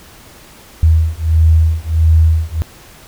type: beating tone pair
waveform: sine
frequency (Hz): 79.6 / 81.1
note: D#2 / E2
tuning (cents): +40 / -28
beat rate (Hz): 1.5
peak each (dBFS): -11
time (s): 0.83-2.62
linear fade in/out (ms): 0
effects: pink hiss -40 dBFS RMS until 3.07 s